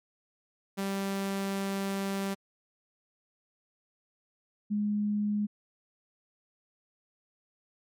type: tone pair in turn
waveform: sawtooth / sine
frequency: 196 / 208 Hz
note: G3 / G#3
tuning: 0 / +3 cents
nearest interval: minor second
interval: 103 cents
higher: second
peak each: -26 dBFS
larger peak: neither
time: 0.77-2.35 / 4.7-5.47 s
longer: first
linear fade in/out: 20 ms
effects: MP3 96 kbps